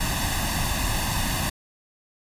pink noise with comb filter, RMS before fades -25 dBFS, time 0-1.5 s, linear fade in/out 10 ms, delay 1.1 ms, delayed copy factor +0.75, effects resampled to 32000 Hz

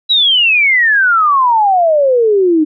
sine exponential sweep, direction down, 3955 to 300 Hz, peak -7 dBFS, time 0.09-2.65 s, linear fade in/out 20 ms, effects none

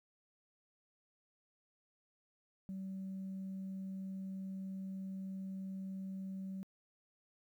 sine tone, 191.2 Hz, G3, 43 cents flat, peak -39 dBFS, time 2.69-6.63 s, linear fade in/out 0 ms, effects tanh soft clip ceiling -38 dBFS + 12-bit

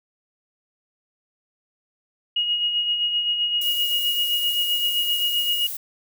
sine tone with tremolo, 2882 Hz, F#7, 46 cents flat, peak -18 dBFS, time 2.36-5.67 s, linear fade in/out 5 ms, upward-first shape sine, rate 7.7 Hz, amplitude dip 45%
violet noise, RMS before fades -31 dBFS, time 3.61-5.77 s, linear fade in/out 5 ms
effects none

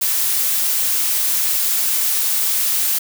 blue noise, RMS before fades -18 dBFS, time 0.01-2.99 s, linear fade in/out 10 ms, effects none

